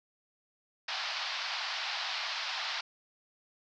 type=band-pass noise; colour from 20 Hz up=white; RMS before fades=-36 dBFS; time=0.88-2.81 s; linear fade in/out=5 ms; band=670 to 5000 Hz; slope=48 dB/octave; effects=none